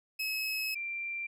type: tone pair in turn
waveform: 30% pulse / sine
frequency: 2572 / 2363 Hz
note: E7 / D7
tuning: -43 / +10 cents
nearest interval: minor second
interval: 147 cents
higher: first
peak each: -29 / -34 dBFS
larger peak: first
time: 0.19-0.75 / 0.75-1.27 s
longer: first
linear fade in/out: 10 ms
effects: none